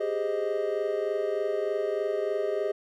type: chord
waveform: triangle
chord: Ab major seventh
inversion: third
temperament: equal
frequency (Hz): 392 / 415.3 / 523.3 / 622.3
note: G4 / Ab4 / C5 / Eb5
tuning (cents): 0 / 0 / 0 / 0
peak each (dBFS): -30 / -28 / -34 / -29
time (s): 0-2.72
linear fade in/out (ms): 10
effects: none